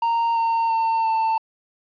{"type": "tone with pitch steps", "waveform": "triangle", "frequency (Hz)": [926, 914.8, 903.8, 892.9], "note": ["A#5", "A#5", "A5", "A5"], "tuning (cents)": [-12, -33, 46, 25], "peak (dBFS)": -16, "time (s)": [0.02, 1.38], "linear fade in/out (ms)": 5, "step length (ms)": 340, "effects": ["resampled to 11025 Hz", "9-bit"]}